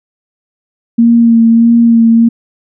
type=tone with vibrato; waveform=sine; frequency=231.1 Hz; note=A#3; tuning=15 cents flat; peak=-3 dBFS; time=0.98-2.29 s; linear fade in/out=10 ms; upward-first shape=sine; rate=1.6 Hz; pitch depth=22 cents each way; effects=none